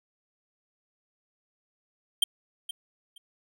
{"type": "tone with echo", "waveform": "square", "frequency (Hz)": 3172, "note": "G7", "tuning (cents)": 20, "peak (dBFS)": -19, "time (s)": [2.22, 2.24], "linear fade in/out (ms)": 5, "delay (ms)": 470, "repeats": 2, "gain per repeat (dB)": -14, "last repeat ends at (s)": 3.18, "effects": []}